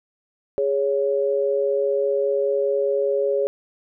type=tone pair together; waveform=sine; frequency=412.7 / 557.7 Hz; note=G#4 / C#5; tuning=-11 / +10 cents; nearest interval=perfect fourth; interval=521 cents; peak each=-21 dBFS; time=0.58-3.47 s; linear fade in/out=0 ms; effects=none